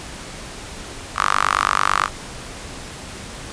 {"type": "tone with high-pass filter", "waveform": "sawtooth", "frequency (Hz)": 49, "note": "G1", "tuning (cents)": 0, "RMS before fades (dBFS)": -19, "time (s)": [1.15, 2.09], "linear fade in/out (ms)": 50, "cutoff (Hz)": 1200, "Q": 5.5, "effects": ["pink hiss -34 dBFS RMS until 3.52 s", "resampled to 22050 Hz"]}